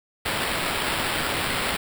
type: noise with sample-and-hold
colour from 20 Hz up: blue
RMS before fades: -26 dBFS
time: 0.25-1.77 s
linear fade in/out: 10 ms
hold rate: 6300 Hz
effects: none